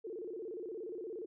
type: tone with vibrato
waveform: sine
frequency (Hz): 399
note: G4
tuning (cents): +31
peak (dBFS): -40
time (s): 0.04-1.26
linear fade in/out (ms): 10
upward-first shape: square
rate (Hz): 17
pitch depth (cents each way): 200
effects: none